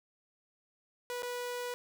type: tone with dropouts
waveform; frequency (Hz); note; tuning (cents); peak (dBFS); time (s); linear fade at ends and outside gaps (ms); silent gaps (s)
sawtooth; 489.6; B4; -15; -32; 1.1-1.74; 0; 1.222-1.231
effects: none

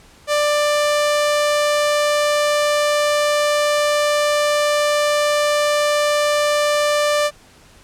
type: tone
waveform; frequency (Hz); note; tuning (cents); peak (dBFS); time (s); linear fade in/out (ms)
sawtooth; 591; D5; +11; -11; 0.27-7.31; 50
effects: pink hiss -48 dBFS RMS until 7.83 s + low-pass 10000 Hz 12 dB/octave

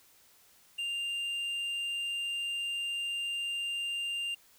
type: tone with tanh clipping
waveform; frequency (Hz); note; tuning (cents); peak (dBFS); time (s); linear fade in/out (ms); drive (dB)
triangle; 2794; F7; 0; -33; 0.78-4.35; 10; 9
effects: white hiss -62 dBFS RMS until 4.58 s

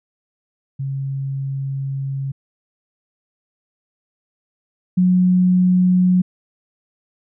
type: tone pair in turn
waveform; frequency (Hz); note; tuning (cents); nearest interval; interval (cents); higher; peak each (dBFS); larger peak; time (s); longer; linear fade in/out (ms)
sine; 136.4 / 182.07; C#3 / F#3; -28 / -28; perfect fourth; 500; second; -21 / -11; second; 0.79-2.32 / 4.97-6.22; first; 10
effects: none

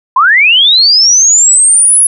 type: linear sweep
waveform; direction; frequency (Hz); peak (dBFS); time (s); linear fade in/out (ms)
sine; up; 967 to 10620; -3; 0.16-2.07; 5
effects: none

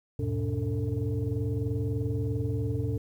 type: tone cluster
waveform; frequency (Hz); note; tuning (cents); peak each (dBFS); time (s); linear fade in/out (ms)
sine; 78 / 101 / 121.3 / 288 / 446; D#2 / G#2 / B2 / D4 / A4; +5 / -48 / -31 / -34 / +23; -35 / -30 / -30 / -35 / -35; 0.19-2.98; 5
effects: tanh soft clip ceiling -20 dBFS + 10-bit

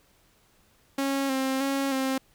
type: tone with vibrato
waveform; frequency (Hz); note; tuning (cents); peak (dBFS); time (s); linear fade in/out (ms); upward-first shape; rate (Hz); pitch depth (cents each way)
sawtooth; 269.6; C#4; -48; -21; 0.98-2.18; 5; square; 1.6; 29
effects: pink hiss -63 dBFS RMS until 2.34 s

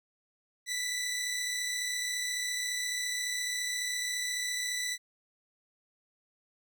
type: tone pair together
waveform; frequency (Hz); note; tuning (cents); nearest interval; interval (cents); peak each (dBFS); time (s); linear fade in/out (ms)
15% pulse; 1975.5 / 2010; B6 / B6; 0 / +30; unison; 30; -26 / -34; 0.66-4.98; 50
effects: none

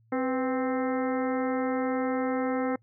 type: harmonic tone with a mistuned harmonic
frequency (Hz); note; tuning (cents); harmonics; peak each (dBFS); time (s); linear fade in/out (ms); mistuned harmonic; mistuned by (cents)
261.6; C4; 0; 1 / 2 / 3 / 4 / 5 / 6 / 7 / 8; -28 / -30 / -35 / -41 / -38 / -45 / -43 / -44; 0.12-2.76; 5; 2; -67
effects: noise-tail reverb RT60 0.1 s tail -26 dB re dry + added 113 Hz sine -60 dBFS peak until 2.82 s

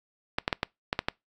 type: clicks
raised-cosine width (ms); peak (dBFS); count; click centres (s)
0.3; -9; 7; 0.385 / 0.479 / 0.528 / 0.631 / 0.929 / 0.991 / 1.085
effects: noise-tail reverb RT60 0.2 s tail -25 dB re dry + AAC 64 kbps

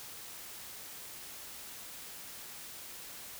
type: silence
effects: white hiss -47 dBFS RMS until 3.39 s

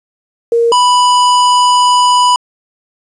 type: tone pair in turn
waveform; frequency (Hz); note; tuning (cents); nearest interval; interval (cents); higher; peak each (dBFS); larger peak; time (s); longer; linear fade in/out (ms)
sine / square; 466.4 / 988.3; A#4 / B5; +1 / +1; octave + minor second; 1300; second; -7; neither; 0.52-0.72 / 0.72-2.36; second; 2
effects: resampled to 22050 Hz + 7-bit

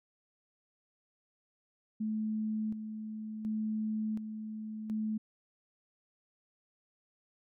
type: tone with tremolo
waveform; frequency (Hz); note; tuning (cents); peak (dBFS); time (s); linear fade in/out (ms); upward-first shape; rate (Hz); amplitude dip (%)
sine; 216.6; A3; -27; -31; 2-5.18; 10; square; 0.69; 55
effects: none

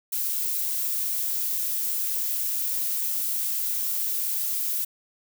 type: noise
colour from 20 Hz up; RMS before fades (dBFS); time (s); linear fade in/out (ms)
violet; -27; 0.12-4.85; 10
effects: none

